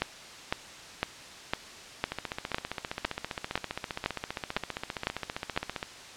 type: two click trains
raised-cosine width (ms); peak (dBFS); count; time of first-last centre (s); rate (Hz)
0.3; -10 / -16; 12 / 57; 0.02-5.576 / 2.12-5.829; 1.98 / 15.1
effects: white hiss -46 dBFS RMS until 6.16 s + low-pass 6000 Hz 12 dB/octave